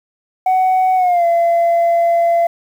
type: tone with pitch glide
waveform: sine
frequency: 747 to 681.1 Hz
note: F#5 to F5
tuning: +16 to -44 cents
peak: -8 dBFS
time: 0.46-2.47 s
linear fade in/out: 5 ms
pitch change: -160 cents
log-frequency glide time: 0.96-1.25 s
effects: tanh soft clip ceiling -9 dBFS + 7-bit